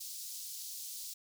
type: high-pass noise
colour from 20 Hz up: pink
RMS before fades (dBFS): -44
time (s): 0-1.14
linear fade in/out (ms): 10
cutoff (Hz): 4500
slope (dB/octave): 24
effects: none